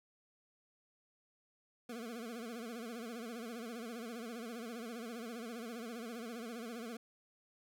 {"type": "tone with vibrato", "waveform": "25% pulse", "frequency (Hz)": 231.8, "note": "A#3", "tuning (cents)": -10, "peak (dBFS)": -39, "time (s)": [1.89, 6.97], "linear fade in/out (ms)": 5, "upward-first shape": "sine", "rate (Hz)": 15, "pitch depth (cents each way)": 110, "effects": []}